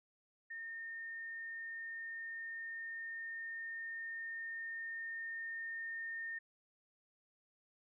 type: tone with level ramp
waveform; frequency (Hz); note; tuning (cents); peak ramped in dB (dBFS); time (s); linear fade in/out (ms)
sine; 1825; A#6; -37; -43 to -40; 0.5-6.39; 10
effects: none